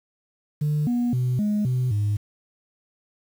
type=tone with pitch steps; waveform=sine; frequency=149.7 / 241.6 / 125.7 / 209 / 126.8 / 103.7 Hz; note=D3 / B3 / B2 / G#3 / B2 / G#2; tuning=+33 / -38 / +31 / +11 / +46 / -2 cents; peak=-18 dBFS; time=0.61-2.17 s; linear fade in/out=10 ms; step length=260 ms; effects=tanh soft clip ceiling -18 dBFS + 8-bit